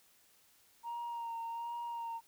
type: tone with vibrato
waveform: sine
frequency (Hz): 932.3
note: A#5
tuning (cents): 0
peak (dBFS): -36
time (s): 0.83-2.21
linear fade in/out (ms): 50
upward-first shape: sine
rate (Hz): 1.3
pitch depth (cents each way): 25
effects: tanh soft clip ceiling -36 dBFS + white hiss -67 dBFS RMS until 2.27 s